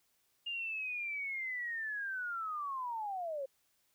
sine linear sweep, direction down, 2830 to 523.3 Hz, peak -36 dBFS, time 0.46-3.46 s, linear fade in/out 10 ms, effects white hiss -75 dBFS RMS until 3.94 s

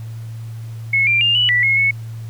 sine tone with pitch steps, 2186 / 2373 / 2808 / 2953 / 1962 / 2167 / 2202 Hz, C#7 / D7 / F7 / F#7 / B6 / C#7 / C#7, -25 / +17 / +9 / -4 / -12 / -40 / -12 cents, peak -12 dBFS, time 0.93-1.91 s, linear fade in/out 5 ms, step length 140 ms, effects added 113 Hz sine -27 dBFS peak until 2.29 s + pink hiss -48 dBFS RMS until 2.29 s

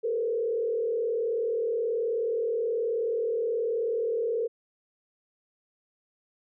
sine tone with frequency modulation, 458.6 Hz, A#4, 28 cents flat, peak -25 dBFS, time 0.03-4.48 s, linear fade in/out 20 ms, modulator 38.8 Hz, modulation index 0.92, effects none

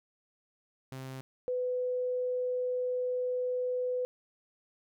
sawtooth / sine tone pair in turn, 131.8 / 500.3 Hz, C3 / B4, +13 / +22 cents, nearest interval octave + major seventh, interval 2309 cents, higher second, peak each -36 / -29 dBFS, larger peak second, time 0.92-1.21 / 1.48-4.05 s, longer second, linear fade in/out 0 ms, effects none

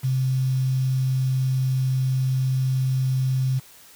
sine tone with quantisation, 130.81 Hz, C3, in tune, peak -19 dBFS, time 0.03-3.6 s, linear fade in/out 20 ms, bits 7, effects white hiss -49 dBFS RMS until 3.95 s

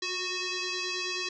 sine tone with frequency modulation, 1108.7 Hz, C#6, in tune, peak -30 dBFS, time 0.02-1.29 s, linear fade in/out 5 ms, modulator 736 Hz, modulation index 6.5, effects none

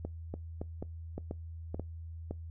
two click trains, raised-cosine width 2 ms, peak -24 / -24 dBFS, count 4 / 5, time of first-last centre 0.34-1.796 / 0.05-2.31 s, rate 2.06 / 1.77 Hz, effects noise-tail reverb RT60 0.2 s tail -23 dB re dry + added 82 Hz sine -41 dBFS peak until 2.5 s

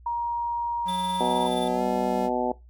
sine tone, 945 Hz, A#5, 23 cents sharp, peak -24 dBFS, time 0.06-1.47 s, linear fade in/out 5 ms
square tone with pitch glide, 182.3 to 193.14 Hz, F#3 to G3, -25 to -25 cents, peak -32 dBFS, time 0.85-2.3 s, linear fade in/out 50 ms, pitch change +100 cents, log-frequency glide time 1.73-1.82 s
square tone with tremolo, 3520 Hz, A7, in tune, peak -31 dBFS, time 0.88-1.68 s, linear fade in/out 5 ms, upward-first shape triangle, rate 19 Hz, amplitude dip 70%
harmonic tone, 124 Hz, B2, 7 cents sharp, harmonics 2 / 3 / 4 / 5 / 6 / 7, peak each -30 / -30 / -30 / -30 / -30 / -30 dBFS, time 1.2-2.52 s, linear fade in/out 5 ms
effects noise-tail reverb RT60 0.2 s tail -19 dB re dry + added 60 Hz sine -47 dBFS peak until 2.69 s

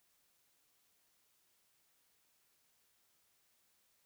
silence, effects white hiss -75 dBFS RMS until 4.05 s

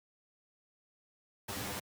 pink noise with comb filter, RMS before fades -39 dBFS, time 1.48-1.8 s, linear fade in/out 10 ms, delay 10 ms, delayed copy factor +0.8, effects high-pass 80 Hz 12 dB/octave

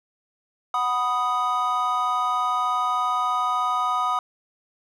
triangle chord, B major, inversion second, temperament equal, 740 / 987.8 / 1244.5 Hz, F#5 / B5 / D#6, 0 / 0 / 0 cents, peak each -26 / -25 / -21 dBFS, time 0.74-4.19 s, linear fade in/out 2 ms, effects none

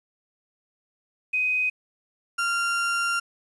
sine / 35% pulse tone pair in turn, 2507 / 1386.8 Hz, D#7 / F6, +12 / -13 cents, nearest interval minor seventh, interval 1025 cents, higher first, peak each -21 dBFS, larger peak neither, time 1.33-1.7 / 2.38-3.2 s, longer second, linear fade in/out 10 ms, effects resampled to 24000 Hz + 9-bit

